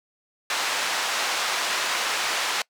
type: band-pass noise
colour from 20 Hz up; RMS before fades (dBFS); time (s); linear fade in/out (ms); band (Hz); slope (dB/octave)
pink; -26; 0.5-2.62; 2; 900 to 6300; 12
effects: noise-tail reverb RT60 0.1 s tail -24 dB re dry